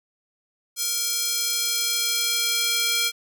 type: tone with high-pass filter sweep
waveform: square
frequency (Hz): 466.2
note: A#4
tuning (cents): 0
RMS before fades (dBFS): -24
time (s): 0.76-3.12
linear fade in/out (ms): 50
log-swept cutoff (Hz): 5500 to 2900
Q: 1.1
effects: none